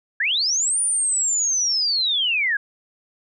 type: linear two-way sweep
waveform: sine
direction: up then down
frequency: 1587 to 9510 to 1587 Hz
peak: -18 dBFS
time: 0.2-2.57 s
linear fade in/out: 5 ms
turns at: 0.81 s
effects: none